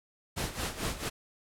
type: noise with tremolo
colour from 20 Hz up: pink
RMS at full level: -32 dBFS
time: 0.36-1.1 s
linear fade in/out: 20 ms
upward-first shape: sine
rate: 4.5 Hz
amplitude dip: 75%
effects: low-pass 12000 Hz 12 dB/octave